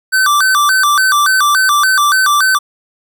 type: tone with vibrato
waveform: square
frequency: 1338 Hz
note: E6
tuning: 25 cents sharp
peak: -9 dBFS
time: 0.12-2.59 s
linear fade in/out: 20 ms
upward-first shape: square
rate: 3.5 Hz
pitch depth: 230 cents each way
effects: none